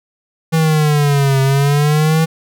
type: exponential two-way sweep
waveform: square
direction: down then up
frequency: 162.7 to 133.9 to 162.7 Hz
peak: -11 dBFS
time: 0.52-2.26 s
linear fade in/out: 20 ms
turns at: 1.41 s
effects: none